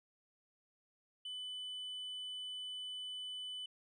sine tone, 3000 Hz, F#7, 23 cents sharp, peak -39 dBFS, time 1.25-3.66 s, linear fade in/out 5 ms, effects tanh soft clip ceiling -41 dBFS

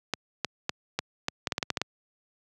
clicks, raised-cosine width 0.2 ms, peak -9 dBFS, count 12, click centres 0.137 / 0.447 / 0.694 / 0.99 / 1.284 / 1.472 / 1.522 / 1.581 / 1.628 / 1.703 / 1.772 / 1.816 s, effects high-pass 100 Hz 12 dB/octave

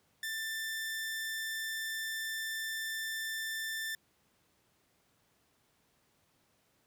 sawtooth tone, 1777 Hz, A6, 17 cents sharp, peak -32 dBFS, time 0.23-3.95 s, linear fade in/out 2 ms, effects pink hiss -72 dBFS RMS until 6.86 s + high-pass 80 Hz 12 dB/octave

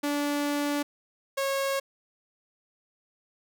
sawtooth tone pair in turn, 289.7 / 546.9 Hz, D4 / C#5, -24 / -23 cents, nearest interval major seventh, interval 1101 cents, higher second, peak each -22 dBFS, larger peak neither, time 0.03-0.83 / 1.37-1.8 s, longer first, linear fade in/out 10 ms, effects none

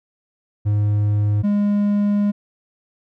triangle tone pair in turn, 104 / 204.9 Hz, G#2 / G#3, +3 / -23 cents, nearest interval octave, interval 1174 cents, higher second, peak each -13 dBFS, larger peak neither, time 0.65-1.43 / 1.43-2.32 s, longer second, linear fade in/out 20 ms, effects none

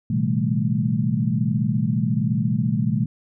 sine tone cluster, 117 / 131.4 / 160.3 / 198.5 / 219.7 Hz, A#2 / C3 / E3 / G3 / A3, +7 / +8 / -48 / +22 / -2 cents, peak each -25 dBFS, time 0.1-3.06 s, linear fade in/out 5 ms, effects none

